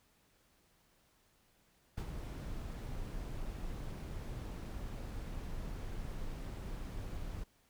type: noise with ADSR envelope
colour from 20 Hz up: brown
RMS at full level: -36 dBFS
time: 1.97-7.44 s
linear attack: 9 ms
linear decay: 62 ms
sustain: -6 dB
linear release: 9 ms
effects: pink hiss -71 dBFS RMS until 7.69 s